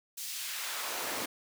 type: noise with high-pass filter sweep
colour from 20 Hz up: pink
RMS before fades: -37 dBFS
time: 0.17-1.26 s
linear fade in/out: 10 ms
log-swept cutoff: 5300 to 250 Hz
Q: 0.77
effects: none